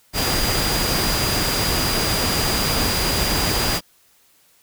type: tone in noise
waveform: sine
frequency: 4843 Hz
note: D#8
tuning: 48 cents flat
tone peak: -25 dBFS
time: 0.13-3.81 s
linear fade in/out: 50 ms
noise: pink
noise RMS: -21 dBFS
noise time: 0.13-3.81 s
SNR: -7 dB
effects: white hiss -57 dBFS RMS until 4.62 s